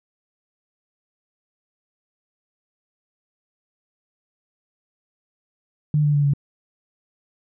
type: tone with pitch steps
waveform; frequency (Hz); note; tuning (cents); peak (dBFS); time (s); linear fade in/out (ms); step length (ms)
sine; 150 / 147.25 / 144.56 / 141.91; D3 / D3 / D3 / C#3; +37 / +5 / -27 / +41; -15; 5.94-6.336; 2; 99
effects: none